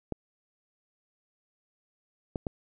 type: clicks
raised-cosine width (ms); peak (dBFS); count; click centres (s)
2; -18; 3; 0.123 / 2.358 / 2.468
effects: none